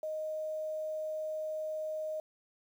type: tone with quantisation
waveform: sine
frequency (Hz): 622.3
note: D#5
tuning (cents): 0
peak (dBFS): -34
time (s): 0.03-2.2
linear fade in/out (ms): 2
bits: 10
effects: none